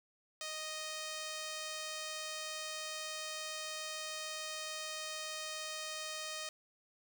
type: tone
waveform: 5% pulse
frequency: 622.3 Hz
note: D#5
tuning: in tune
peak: -29 dBFS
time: 0.41-6.49 s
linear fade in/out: 2 ms
effects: 10-bit